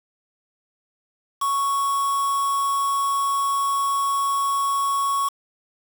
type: tone with quantisation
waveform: triangle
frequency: 1108.7 Hz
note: C#6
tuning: in tune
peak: -18 dBFS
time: 1.41-5.29 s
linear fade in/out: 10 ms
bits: 5
effects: none